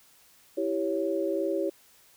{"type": "chord", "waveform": "sine", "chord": "C# diminished", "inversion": "first", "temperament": "equal", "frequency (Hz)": [329.6, 392, 554.4], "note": ["E4", "G4", "C#5"], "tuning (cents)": [0, 0, 0], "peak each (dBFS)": -30, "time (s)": [0.57, 1.7], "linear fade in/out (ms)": 10, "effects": ["white hiss -59 dBFS RMS until 2.16 s"]}